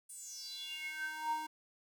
square tone with high-pass filter sweep, 311.1 Hz, D#4, in tune, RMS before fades -42 dBFS, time 0.09-1.47 s, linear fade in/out 10 ms, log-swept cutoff 9400 to 680 Hz, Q 7.6, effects none

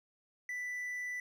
triangle tone, 1981 Hz, B6, 5 cents sharp, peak -35 dBFS, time 0.49-1.2 s, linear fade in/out 2 ms, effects none

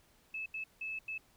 sine tone bursts at uneven times, 2608 Hz, E7, 19 cents flat, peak -37 dBFS, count 4, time 0.34-0.46 / 0.54-0.64 / 0.81-0.99 / 1.08-1.18 s, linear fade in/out 5 ms, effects pink hiss -67 dBFS RMS until 1.36 s

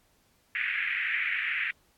pink band-pass noise, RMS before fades -30 dBFS, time 0.55-1.71 s, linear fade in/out 2 ms, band 1700 to 2500 Hz, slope 48 dB/octave, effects pink hiss -67 dBFS RMS until 1.97 s + AAC 64 kbps

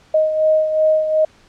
sine beating tone pair, 624 / 626.7 Hz, D#5 / D#5, +5 / +12 cents, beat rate 2.7 Hz, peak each -13 / -21 dBFS, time 0.14-1.25 s, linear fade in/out 5 ms, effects pink hiss -51 dBFS RMS until 1.48 s + low-pass 6000 Hz 12 dB/octave

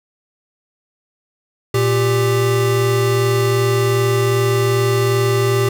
square tone pair together, 117.3 / 394.5 Hz, A#2 / G4, +11 / +11 cents, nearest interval octave + major sixth, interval 2100 cents, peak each -17 dBFS, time 1.74-5.69 s, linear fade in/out 5 ms, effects none

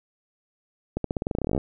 accelerating click train, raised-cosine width 2 ms, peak -12 dBFS, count 18, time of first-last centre 0.97-1.578 s, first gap 73 ms, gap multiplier 0.9, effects none

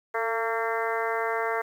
harmonic tone with a mistuned harmonic, 227.7 Hz, A#3, 40 cents flat, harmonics 2 / 3 / 4 / 5 / 6 / 7 / 8 / 9, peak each -30 / -32 / -33 / -34 / -35 / -35 / -36 / -37 dBFS, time 0.14-1.62 s, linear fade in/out 10 ms, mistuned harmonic 2, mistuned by -21 cents, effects 9-bit

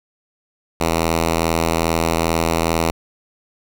5% pulse tone, 82.41 Hz, E2, in tune, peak -5 dBFS, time 0.8-2.91 s, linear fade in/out 5 ms, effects none

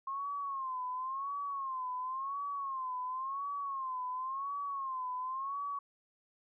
sine tone with vibrato, 1069 Hz, C6, 37 cents sharp, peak -35 dBFS, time 0.07-5.79 s, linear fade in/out 5 ms, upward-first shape sine, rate 0.94 Hz, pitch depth 110 cents each way, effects none

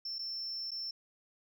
sine tone with dropouts, 5370 Hz, E8, 31 cents sharp, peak -35 dBFS, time 0.05-0.91 s, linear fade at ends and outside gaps 5 ms, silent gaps 0.185-0.19 / 0.708-0.715 s, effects tanh soft clip ceiling -34 dBFS

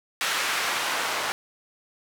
white noise with band-pass filter sweep, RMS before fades -27 dBFS, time 0.21-1.32 s, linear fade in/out 0 ms, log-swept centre 1700 to 1000 Hz, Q 0.81, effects none

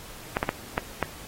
clicks, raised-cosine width 0.5 ms, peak -9 dBFS, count 5, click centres 0.369 / 0.429 / 0.491 / 0.779 / 1.027 s, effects pink hiss -44 dBFS RMS until 1.27 s + AAC 48 kbps

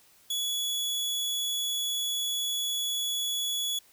sawtooth tone, 3391 Hz, G#7, 35 cents sharp, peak -25 dBFS, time 0.3-3.79 s, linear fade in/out 5 ms, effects white hiss -60 dBFS RMS until 3.92 s

